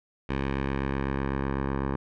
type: tone with low-pass filter sweep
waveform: 10% pulse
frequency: 68 Hz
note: C#2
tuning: 33 cents flat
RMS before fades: -29 dBFS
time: 0.29-1.96 s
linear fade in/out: 5 ms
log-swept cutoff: 2500 to 1300 Hz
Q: 1.3
effects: none